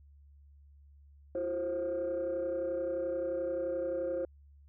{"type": "tone cluster", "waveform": "sine", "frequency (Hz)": [337.7, 369.2, 531], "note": ["E4", "F#4", "C5"], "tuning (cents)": [42, -4, 25], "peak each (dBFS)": [-37, -40, -31], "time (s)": [1.35, 4.25], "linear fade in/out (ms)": 2, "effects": ["tanh soft clip ceiling -27 dBFS", "added 71 Hz sine -55 dBFS peak until 4.68 s"]}